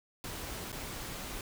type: noise with dropouts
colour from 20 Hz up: pink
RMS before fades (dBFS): -41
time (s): 0.24-1.41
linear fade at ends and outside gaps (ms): 1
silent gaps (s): 0.719-0.727
effects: none